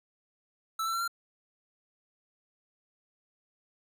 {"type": "tone with pitch steps", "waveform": "square", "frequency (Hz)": [1318.5, 1338.5, 1358.7, 1379.3], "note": ["E6", "E6", "F6", "F6"], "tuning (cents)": [0, 26, -48, -22], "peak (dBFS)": -30, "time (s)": [0.79, 1.078], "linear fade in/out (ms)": 5, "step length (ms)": 72, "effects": []}